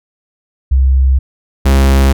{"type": "tone pair in turn", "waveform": ["sine", "45% pulse"], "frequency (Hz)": [66, 67.43], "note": ["C2", "C#2"], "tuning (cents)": [16, -47], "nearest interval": "unison", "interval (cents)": 37, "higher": "second", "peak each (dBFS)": -6, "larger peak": "neither", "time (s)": [[0.71, 1.19], [1.65, 2.13]], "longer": "neither", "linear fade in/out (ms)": 10, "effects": []}